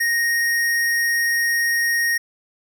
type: tone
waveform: square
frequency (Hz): 1864.7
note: A#6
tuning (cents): 0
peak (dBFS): -18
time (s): 0-2.18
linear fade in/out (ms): 10
effects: none